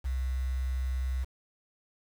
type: tone with quantisation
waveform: sine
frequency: 64.6 Hz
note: C2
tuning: 21 cents flat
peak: -28 dBFS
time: 0.04-1.25 s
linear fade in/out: 20 ms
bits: 8
effects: none